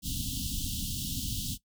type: band-stop noise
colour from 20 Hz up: pink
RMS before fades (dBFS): -34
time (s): 0.02-1.58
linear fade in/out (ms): 50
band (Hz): 290 to 2900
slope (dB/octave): 96
effects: noise-tail reverb RT60 0.1 s tail -17 dB re dry